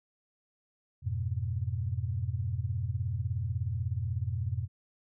sine chord, F diminished, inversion none, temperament equal, 87.31 / 103.83 / 123.47 Hz, F2 / Ab2 / Cb3, 0 / 0 / 0 cents, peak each -34 dBFS, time 1.02-4.68 s, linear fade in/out 50 ms, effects none

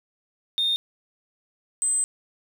sine tone pair in turn, 3657 / 8162 Hz, A#7 / C9, -34 / -44 cents, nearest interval octave + major second, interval 1390 cents, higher second, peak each -19 dBFS, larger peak neither, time 0.58-0.76 / 1.82-2.04 s, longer second, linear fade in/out 0 ms, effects tanh soft clip ceiling -17 dBFS + 8-bit

